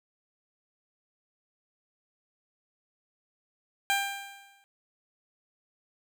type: tone with exponential decay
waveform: 15% pulse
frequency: 795 Hz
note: G5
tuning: 24 cents sharp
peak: -16 dBFS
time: 3.9-4.64 s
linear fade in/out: 0 ms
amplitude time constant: 160 ms
effects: none